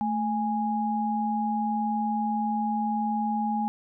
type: tone pair together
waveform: sine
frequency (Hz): 219.8 / 828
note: A3 / G#5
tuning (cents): -2 / -5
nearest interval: octave + major seventh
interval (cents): 2297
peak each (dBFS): -27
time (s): 0.01-3.68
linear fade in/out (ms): 0
effects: none